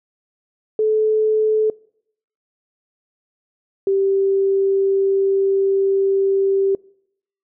sine tone pair in turn, 433 / 390.4 Hz, A4 / G4, -28 / -7 cents, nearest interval major second, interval 179 cents, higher first, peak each -14 dBFS, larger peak neither, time 0.79-1.7 / 3.87-6.75 s, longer second, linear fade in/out 2 ms, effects noise-tail reverb RT60 0.7 s tail -24 dB re dry

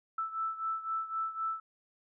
sine beating tone pair, 1318.5 / 1322.4 Hz, E6 / E6, 0 / +5 cents, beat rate 3.9 Hz, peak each -34 / -38 dBFS, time 0.18-1.6 s, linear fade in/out 5 ms, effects none

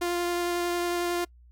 sawtooth tone with vibrato, 349.2 Hz, F4, in tune, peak -22 dBFS, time 0.01-1.25 s, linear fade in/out 10 ms, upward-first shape triangle, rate 11 Hz, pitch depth 10 cents each way, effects noise-tail reverb RT60 0.1 s tail -25 dB re dry + added 60 Hz sine -51 dBFS peak until 1.51 s

